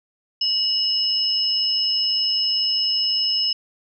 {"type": "tone pair together", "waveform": "sine", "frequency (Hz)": [2917, 5198], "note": ["F#7", "E8"], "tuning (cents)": [-25, -25], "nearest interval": "minor seventh", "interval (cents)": 1000, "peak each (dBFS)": [-25, -19], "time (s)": [0.41, 3.53], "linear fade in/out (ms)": 5, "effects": []}